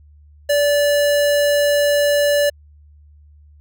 square tone, 580 Hz, D5, 22 cents flat, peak -14 dBFS, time 0.49-2.5 s, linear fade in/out 10 ms, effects added 74 Hz sine -44 dBFS peak until 3.6 s

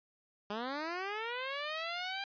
10% pulse linear sweep, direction up, 200 to 799 Hz, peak -28 dBFS, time 0.5-2.24 s, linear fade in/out 2 ms, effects resampled to 11025 Hz

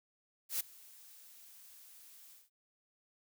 blue noise with ADSR envelope, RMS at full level -33 dBFS, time 0.49-2.5 s, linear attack 110 ms, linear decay 11 ms, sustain -24 dB, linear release 180 ms, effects none

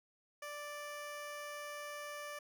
15% pulse tone, 587.3 Hz, D5, in tune, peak -37 dBFS, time 0.42-2.39 s, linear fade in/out 5 ms, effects none

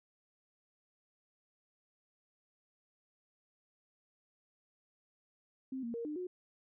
sine tone with pitch steps, 262.7 / 233.7 / 466 / 301 / 362.9 Hz, C4 / A#3 / A#4 / D4 / F#4, +7 / +5 / -1 / +43 / -34 cents, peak -37 dBFS, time 5.72-6.27 s, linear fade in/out 5 ms, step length 110 ms, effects none

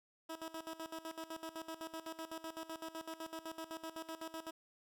15% pulse tone with tremolo, 323.4 Hz, E4, 33 cents flat, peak -36 dBFS, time 0.29-4.51 s, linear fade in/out 10 ms, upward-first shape square, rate 7.9 Hz, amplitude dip 80%, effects none

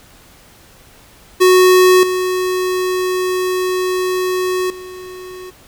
square tone with level steps, 368.2 Hz, F#4, 8 cents flat, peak -7 / -16 / -30 dBFS, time 1.4-5.51 s, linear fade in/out 20 ms, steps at 2.03 / 4.7 s, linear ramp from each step 2 ms, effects pink hiss -45 dBFS RMS until 5.67 s

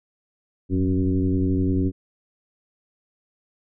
sine tone with frequency modulation, 182.7 Hz, F#3, 22 cents flat, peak -18 dBFS, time 0.69-1.92 s, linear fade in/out 50 ms, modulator 94.2 Hz, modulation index 1.7, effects none

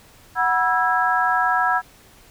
sine tone cluster, 739 / 973 / 1326 / 1644 Hz, F#5 / B5 / E6 / G#6, -2 / -26 / +10 / -18 cents, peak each -22 dBFS, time 0.35-1.82 s, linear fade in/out 50 ms, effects pink hiss -50 dBFS RMS until 2.3 s

